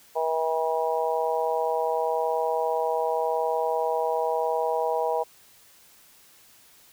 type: harmonic tone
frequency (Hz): 160.9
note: E3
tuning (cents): -42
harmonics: 3 / 4 / 5 / 6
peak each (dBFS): -27 / -28 / -29 / -30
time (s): 0.15-5.24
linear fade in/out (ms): 20
effects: white hiss -55 dBFS RMS until 6.92 s